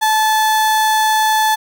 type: tone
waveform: 35% pulse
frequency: 869 Hz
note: A5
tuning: 22 cents flat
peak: -10 dBFS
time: 0.01-1.56 s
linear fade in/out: 20 ms
effects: none